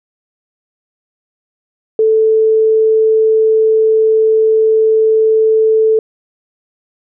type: tone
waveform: sine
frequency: 439.8 Hz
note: A4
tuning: 1 cent flat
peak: -7 dBFS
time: 1.99-5.99 s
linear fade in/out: 2 ms
effects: none